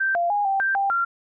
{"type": "tone with pitch steps", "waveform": "sine", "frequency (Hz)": [1564, 691, 821, 781, 1572, 791, 1378], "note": ["G6", "F5", "G#5", "G5", "G6", "G5", "F6"], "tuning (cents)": [-4, -19, -20, -7, 4, 15, -24], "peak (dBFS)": -19, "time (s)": [0, 1.05], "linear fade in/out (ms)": 10, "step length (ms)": 150, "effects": []}